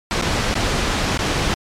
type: noise with dropouts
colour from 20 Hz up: pink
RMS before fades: -19 dBFS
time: 0.11-1.54 s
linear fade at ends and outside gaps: 0 ms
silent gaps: 0.213-0.223 / 0.541-0.554 / 1.175-1.19 s
effects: low-pass 6000 Hz 12 dB/octave + MP3 96 kbps